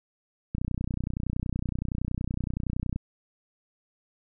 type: click train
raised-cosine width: 5 ms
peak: -17 dBFS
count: 75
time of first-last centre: 0.55-2.96 s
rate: 30.7 Hz
effects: none